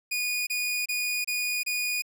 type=tone bursts; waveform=sawtooth; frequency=2459 Hz; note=D#7; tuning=21 cents flat; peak=-23 dBFS; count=5; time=0.11-2.022 s; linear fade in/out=10 ms; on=360 ms; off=28 ms; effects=none